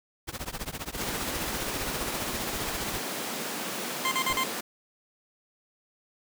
pink noise with tremolo, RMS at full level -32 dBFS, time 0.27-3 s, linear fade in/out 20 ms, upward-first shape triangle, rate 15 Hz, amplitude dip 100%
pink high-pass noise, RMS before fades -34 dBFS, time 0.97-4.61 s, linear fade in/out 10 ms, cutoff 190 Hz, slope 24 dB/octave
20% pulse tone bursts, 1048 Hz, C6, 2 cents sharp, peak -20 dBFS, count 4, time 4.05-4.435 s, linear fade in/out 0 ms, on 64 ms, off 43 ms
brown noise with exponential decay, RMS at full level -30 dBFS, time 4.3-4.42 s, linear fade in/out 0 ms, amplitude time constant 24 ms
effects none

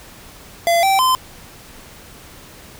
square tone with pitch steps, 681 / 776 / 1030 Hz, F5 / G5 / C6, -44 / -18 / -28 cents, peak -13 dBFS, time 0.67-1.15 s, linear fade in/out 0 ms, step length 160 ms, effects pink hiss -41 dBFS RMS until 2.79 s

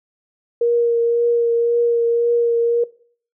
sine tone with vibrato, 470.1 Hz, A#4, 15 cents sharp, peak -13 dBFS, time 0.61-2.84 s, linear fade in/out 5 ms, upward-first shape triangle, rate 1.9 Hz, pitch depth 16 cents each way, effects noise-tail reverb RT60 0.5 s tail -20 dB re dry

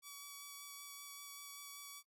5% pulse tone with vibrato, 1139 Hz, C#6, 47 cents sharp, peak -38 dBFS, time 0.02-2.03 s, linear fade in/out 50 ms, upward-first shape sine, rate 5.2 Hz, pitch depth 11 cents each way, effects AAC 64 kbps

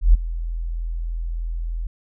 sine tone with ADSR envelope, 41.65 Hz, E1, 19 cents sharp, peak -6 dBFS, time 0.01-1.87 s, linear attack 130 ms, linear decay 15 ms, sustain -17 dB, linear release 4 ms, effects none

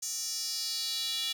square tone with high-pass filter sweep, 261.6 Hz, C4, in tune, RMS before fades -34 dBFS, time 0.02-1.33 s, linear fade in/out 10 ms, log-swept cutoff 6400 to 3400 Hz, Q 4.1, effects none

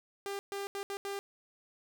sawtooth tone bursts at uneven times, 398.3 Hz, G4, 28 cents sharp, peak -32 dBFS, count 5, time 0.26-0.39 / 0.52-0.67 / 0.75-0.83 / 0.9-0.97 / 1.05-1.19 s, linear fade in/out 0 ms, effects none

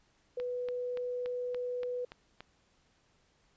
sine tone, 493.9 Hz, B4, in tune, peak -33 dBFS, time 0.37-2.05 s, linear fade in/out 5 ms
click train, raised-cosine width 0.3 ms, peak -29 dBFS, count 8, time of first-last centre 0.4-2.406 s, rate 3.49 Hz
effects pink hiss -70 dBFS RMS until 3.56 s + resampled to 16000 Hz

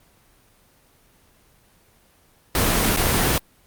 pink noise with dropouts, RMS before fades -19 dBFS, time 2.55-3.38 s, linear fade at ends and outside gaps 1 ms, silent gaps 2.963-2.971 s, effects pink hiss -57 dBFS RMS until 3.66 s + Opus 24 kbps

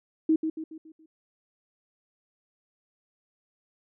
sine tone with echo, 317.4 Hz, D#4, 35 cents sharp, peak -18 dBFS, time 0.29-0.36 s, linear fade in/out 5 ms, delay 140 ms, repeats 5, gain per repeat -7 dB, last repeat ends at 1.06 s, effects none

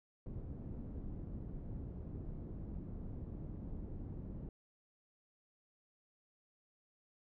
pink low-pass noise, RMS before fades -45 dBFS, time 0.26-4.49 s, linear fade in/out 2 ms, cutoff 260 Hz, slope 12 dB/octave, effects none

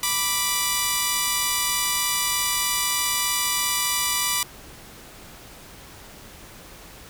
5% pulse tone pair together, 984.7 / 1173 Hz, B5 / D6, -5 / -2 cents, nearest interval minor third, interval 303 cents, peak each -12 dBFS, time 0.03-4.43 s, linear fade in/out 2 ms, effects pink hiss -44 dBFS RMS until 7.09 s

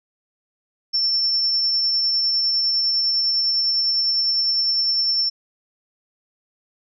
sine tone with tremolo, 5390 Hz, E8, 38 cents sharp, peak -16 dBFS, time 0.93-5.3 s, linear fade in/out 20 ms, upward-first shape triangle, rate 9.9 Hz, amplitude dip 25%, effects none

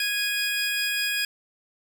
25% pulse tone pair together, 1655 / 2480 Hz, G#6 / D#7, -6 / -6 cents, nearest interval perfect fifth, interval 700 cents, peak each -23 dBFS, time 0-1.25 s, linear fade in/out 2 ms, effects none

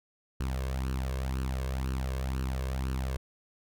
sawtooth tone with flanger, 65.41 Hz, C2, in tune, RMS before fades -32 dBFS, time 0.4-3.17 s, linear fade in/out 5 ms, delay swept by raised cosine 0.69 to 1.89 ms, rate 2 Hz, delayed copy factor +0.65, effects none

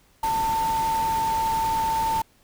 sine tone in noise, 895 Hz, A5, 29 cents sharp, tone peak -21 dBFS, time 0.23-2.22 s, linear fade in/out 5 ms, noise pink, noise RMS -34 dBFS, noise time 0.23-2.22 s, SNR +10 dB, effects pink hiss -60 dBFS RMS until 2.43 s

